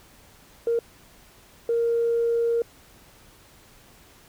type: tone bursts at uneven times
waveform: sine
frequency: 466.2 Hz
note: A#4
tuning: in tune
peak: -19 dBFS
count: 2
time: 0.67-0.79 / 1.69-2.62 s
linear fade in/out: 2 ms
effects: tanh soft clip ceiling -15 dBFS + pink hiss -53 dBFS RMS until 4.28 s